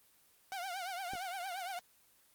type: tone with vibrato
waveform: sawtooth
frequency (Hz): 740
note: F#5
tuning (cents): 0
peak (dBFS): -35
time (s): 0.52-1.79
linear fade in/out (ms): 0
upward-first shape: triangle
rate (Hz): 8.7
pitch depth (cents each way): 140
type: clicks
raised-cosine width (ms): 2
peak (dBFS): -32 / -40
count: 2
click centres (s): 1.135 / 1.153
effects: white hiss -67 dBFS RMS until 2.34 s + Opus 24 kbps